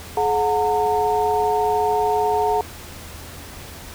sine tone cluster, 424.9 / 728 / 913 Hz, G#4 / F#5 / A#5, +40 / -28 / -36 cents, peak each -21 dBFS, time 0.17-2.61 s, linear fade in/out 2 ms, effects added 82 Hz sine -41 dBFS peak until 3.94 s + pink hiss -38 dBFS RMS until 3.94 s

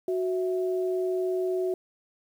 sine tone pair together, 369.2 / 657.2 Hz, F#4 / E5, -4 / -5 cents, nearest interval minor seventh, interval 999 cents, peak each -25 / -34 dBFS, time 0.08-1.74 s, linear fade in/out 2 ms, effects 9-bit

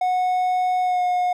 triangle tone with pitch glide, 733 to 721.7 Hz, F#5 to F#5, -16 to -43 cents, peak -16 dBFS, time 0.01-1.33 s, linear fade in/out 5 ms, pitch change -27 cents, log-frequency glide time 0.82-1.02 s, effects none

